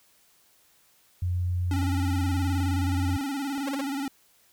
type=tone; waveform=sine; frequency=89.2 Hz; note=F2; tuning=37 cents sharp; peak=-24 dBFS; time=1.22-3.17 s; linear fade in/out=5 ms
type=tone with vibrato; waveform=square; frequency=277 Hz; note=C#4; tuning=1 cent flat; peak=-29 dBFS; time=1.71-4.08 s; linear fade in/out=2 ms; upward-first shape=square; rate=19 Hz; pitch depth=57 cents each way
type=clicks; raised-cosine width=1 ms; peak=-31 dBFS; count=5; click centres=1.828 / 2.603 / 3.093 / 3.211 / 3.58 s
type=tone bursts; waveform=sawtooth; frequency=545 Hz; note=C#5; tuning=29 cents flat; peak=-27 dBFS; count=3; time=3.67-3.81 s; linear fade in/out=5 ms; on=20 ms; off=40 ms
effects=white hiss -62 dBFS RMS until 4.52 s